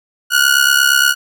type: ring-modulated tone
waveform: sawtooth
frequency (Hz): 1455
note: F#6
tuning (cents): -29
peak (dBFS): -3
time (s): 0.3-1.15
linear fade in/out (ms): 50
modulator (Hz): 34.3
effects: none